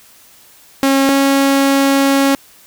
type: tone pair in turn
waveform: sawtooth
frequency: 272.2 / 274.9 Hz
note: C#4 / C#4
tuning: -31 / -14 cents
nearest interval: unison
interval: 17 cents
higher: second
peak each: -6 dBFS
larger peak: neither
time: 0.83-1.09 / 1.09-2.35 s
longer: second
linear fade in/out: 0 ms
effects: white hiss -45 dBFS RMS until 2.66 s